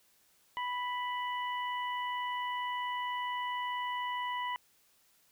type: harmonic tone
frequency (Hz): 987.8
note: B5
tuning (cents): 0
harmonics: 1 / 2 / 3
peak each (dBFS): -34 / -40 / -44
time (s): 0.57-4.56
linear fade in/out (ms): 0
effects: white hiss -68 dBFS RMS until 5.31 s